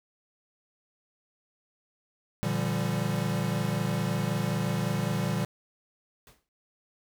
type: chord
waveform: square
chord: G minor seventh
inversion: first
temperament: equal with one note detuned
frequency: 116.54 / 146.83 / 170.63 / 196 Hz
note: Bb2 / D3 / F3 / G3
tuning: 0 / 0 / -40 / 0 cents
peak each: -33 dBFS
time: 2.43-5.45 s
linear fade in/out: 0 ms
type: noise with exponential decay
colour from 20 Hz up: pink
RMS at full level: -50 dBFS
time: 6.27-6.49 s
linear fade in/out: 1 ms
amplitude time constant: 47 ms
effects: none